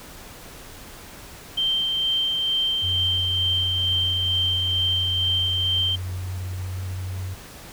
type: tone with tremolo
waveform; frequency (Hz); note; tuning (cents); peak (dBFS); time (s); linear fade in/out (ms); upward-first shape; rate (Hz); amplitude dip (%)
sine; 3136; G7; 0; -19; 1.57-5.96; 10; sine; 2.2; 25
type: tone with pitch glide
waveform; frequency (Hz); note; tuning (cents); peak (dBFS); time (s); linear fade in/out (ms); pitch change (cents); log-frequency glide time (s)
sine; 90.7 to 93.14; F#2 to F#2; -34 to +12; -27; 2.82-7.35; 20; +46; 5.48-7.07
effects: pink hiss -42 dBFS RMS until 7.72 s